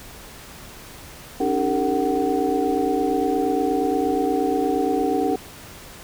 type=tone cluster; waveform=sine; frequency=276.4 / 304.9 / 395.4 / 454.9 / 750 Hz; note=C#4 / D#4 / G4 / A#4 / F#5; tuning=-5 / -35 / +15 / -42 / +23 cents; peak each=-25 dBFS; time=1.4-5.36 s; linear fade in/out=5 ms; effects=pink hiss -41 dBFS RMS until 6.03 s